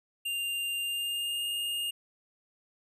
square tone with pitch glide, 2794 to 2833 Hz, F7 to F7, 0 to +24 cents, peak -31 dBFS, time 0.25-1.91 s, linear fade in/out 10 ms, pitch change +24 cents, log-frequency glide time 0.8-1.45 s, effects none

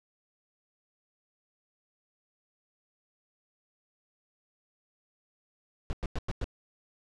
brown noise bursts, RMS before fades -31 dBFS, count 5, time 5.9-6.442 s, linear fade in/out 0 ms, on 30 ms, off 98 ms, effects low-pass 6000 Hz 12 dB/octave

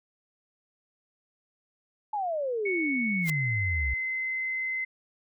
sine exponential sweep, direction down, 870 to 61.74 Hz, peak -27 dBFS, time 2.13-3.94 s, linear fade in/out 5 ms
sine tone with pitch glide, 2217 to 2057 Hz, C#7 to C7, 0 to -30 cents, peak -28 dBFS, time 2.65-4.85 s, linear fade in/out 10 ms, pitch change -130 cents, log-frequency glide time 3.23-3.29 s
white noise with exponential growth, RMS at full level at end -30 dBFS, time 3.21-3.3 s, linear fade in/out 2 ms, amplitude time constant 18 ms
effects none

